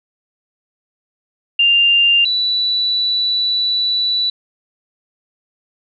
sine tone pair in turn, 2794 / 3955 Hz, F7 / B7, 0 / +2 cents, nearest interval tritone, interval 602 cents, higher second, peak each -9 / -14 dBFS, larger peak first, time 1.59-2.25 / 2.25-4.3 s, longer second, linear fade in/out 5 ms, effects none

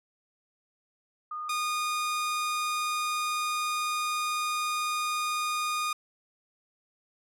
sine / sawtooth tone pair in turn, 1226 / 1226 Hz, D#6 / D#6, -26 / -26 cents, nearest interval unison, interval 0 cents, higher neither, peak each -33 / -24 dBFS, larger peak second, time 1.31-1.49 / 1.49-5.93 s, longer second, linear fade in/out 5 ms, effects low-pass 12000 Hz 12 dB/octave

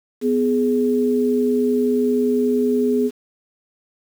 sine tone pair together, 248.9 / 418.6 Hz, B3 / G#4, +14 / +14 cents, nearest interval major sixth, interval 900 cents, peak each -18 dBFS, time 0.21-3.11 s, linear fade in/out 50 ms, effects 7-bit

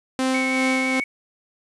sawtooth tone with tremolo, 260.8 Hz, C4, 5 cents flat, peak -15 dBFS, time 0.19-1 s, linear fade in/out 0 ms, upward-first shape sine, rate 2.6 Hz, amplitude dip 35%
sine tone with vibrato, 2217 Hz, C#7, in tune, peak -23 dBFS, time 0.34-1.04 s, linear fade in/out 5 ms, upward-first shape triangle, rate 6 Hz, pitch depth 20 cents each way
effects resampled to 24000 Hz + 8-bit

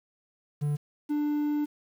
triangle tone pair in turn, 146.83 / 295.9 Hz, D3 / D4, 0 / +13 cents, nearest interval octave, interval 1213 cents, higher second, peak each -23 dBFS, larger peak neither, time 0.61-0.77 / 1.09-1.66 s, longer second, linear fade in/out 20 ms, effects 9-bit

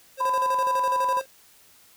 square tone with tremolo, 533 Hz, C5, 32 cents sharp, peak -28 dBFS, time 0.17-1.26 s, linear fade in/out 50 ms, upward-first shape square, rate 12 Hz, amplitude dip 70%
sine tone with pitch glide, 1006 to 996.2 Hz, B5 to B5, +32 to +15 cents, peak -21 dBFS, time 0.2-1.2 s, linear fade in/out 10 ms, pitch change -17 cents, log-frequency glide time 0.42-0.86 s
effects white hiss -55 dBFS RMS until 1.96 s

